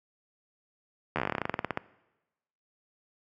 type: slowing click train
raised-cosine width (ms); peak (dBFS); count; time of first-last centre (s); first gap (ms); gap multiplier
0.5; -13; 20; 1.16-1.774; 12; 1.1
effects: noise-tail reverb RT60 1.0 s tail -20 dB re dry + high-pass 100 Hz 12 dB/octave